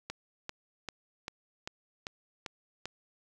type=click train; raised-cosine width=0.2 ms; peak=-20 dBFS; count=8; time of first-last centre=0.1-2.856 s; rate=2.54 Hz; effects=10-bit